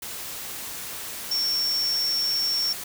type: tone in noise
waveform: sine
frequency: 5470 Hz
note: F8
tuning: 37 cents flat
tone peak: -22 dBFS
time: 1.31-2.73 s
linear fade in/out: 5 ms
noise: white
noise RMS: -35 dBFS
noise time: 0.02-2.84 s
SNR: +10 dB
effects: none